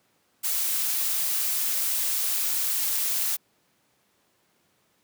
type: noise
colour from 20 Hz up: blue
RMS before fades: -26 dBFS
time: 0.43-3.37 s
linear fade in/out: 20 ms
effects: pink hiss -67 dBFS RMS until 5.03 s + high-pass 150 Hz 12 dB/octave